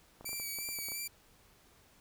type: clicks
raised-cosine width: 1 ms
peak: -35 dBFS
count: 10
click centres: 0.21 / 0.245 / 0.292 / 0.331 / 0.399 / 0.587 / 0.689 / 0.788 / 0.886 / 0.919 s
type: tone with vibrato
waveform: 5% pulse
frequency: 2312 Hz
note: D7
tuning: 28 cents flat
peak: -28 dBFS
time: 0.25-1.08 s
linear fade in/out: 10 ms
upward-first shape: sine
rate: 2.9 Hz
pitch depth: 31 cents each way
effects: pink hiss -64 dBFS RMS until 2 s